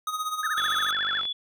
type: tone with tremolo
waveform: square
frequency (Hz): 1252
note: D#6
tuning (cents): +10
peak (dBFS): -26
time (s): 0.07-0.91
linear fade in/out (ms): 2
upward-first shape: sine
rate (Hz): 16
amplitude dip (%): 65
type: tone with vibrato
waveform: sine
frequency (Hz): 1530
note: G6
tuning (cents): -42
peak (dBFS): -27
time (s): 0.43-1.21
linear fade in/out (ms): 2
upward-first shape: sine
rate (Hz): 14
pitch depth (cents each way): 280
type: tone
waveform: sine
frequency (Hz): 3425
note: A7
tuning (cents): -47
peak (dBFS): -27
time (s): 0.57-1.33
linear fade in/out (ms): 10
type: click train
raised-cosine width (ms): 0.3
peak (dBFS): -23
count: 34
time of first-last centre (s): 0.58-1.253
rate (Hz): 49
effects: none